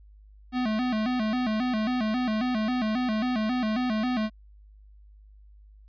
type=tone with vibrato; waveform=square; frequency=233.1 Hz; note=A#3; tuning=in tune; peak=-25 dBFS; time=0.52-4.3 s; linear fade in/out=50 ms; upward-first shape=square; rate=3.7 Hz; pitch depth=130 cents each way; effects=added 51 Hz sine -49 dBFS peak until 5.88 s + resampled to 11025 Hz